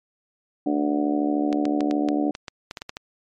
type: harmonic tone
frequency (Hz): 73.42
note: D2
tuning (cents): 0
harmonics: 3 / 4 / 5 / 6 / 7 / 8 / 9 / 10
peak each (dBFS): -30 / -21 / -33 / -34 / -36 / -32 / -38 / -31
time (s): 0.66-2.31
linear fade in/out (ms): 5
type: clicks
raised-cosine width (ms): 0.2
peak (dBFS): -15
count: 12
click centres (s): 1.528 / 1.654 / 1.807 / 1.911 / 2.087 / 2.351 / 2.482 / 2.711 / 2.772 / 2.819 / 2.894 / 2.969
effects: MP3 64 kbps